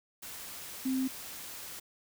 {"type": "tone in noise", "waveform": "sine", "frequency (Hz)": 261.6, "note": "C4", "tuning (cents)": 0, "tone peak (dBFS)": -28, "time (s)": [0.85, 1.08], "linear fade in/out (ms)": 10, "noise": "white", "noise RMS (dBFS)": -44, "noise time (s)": [0.22, 1.8], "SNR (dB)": 13, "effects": []}